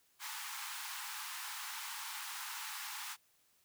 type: high-pass noise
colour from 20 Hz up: pink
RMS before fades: -44 dBFS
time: 0.19-3.17 s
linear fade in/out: 50 ms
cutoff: 820 Hz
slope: 96 dB/octave
effects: white hiss -72 dBFS RMS until 3.64 s